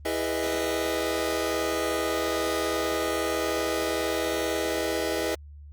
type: chord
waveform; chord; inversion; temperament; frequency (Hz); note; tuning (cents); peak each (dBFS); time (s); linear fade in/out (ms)
sawtooth; E major seventh; none; just; 329.6 / 412 / 494.4 / 618.1; E4 / G#4 / B4 / D#5; 0 / -14 / +2 / -12; -27; 0.05-5.35; 5
effects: added 73 Hz sine -42 dBFS peak until 5.72 s + Opus 24 kbps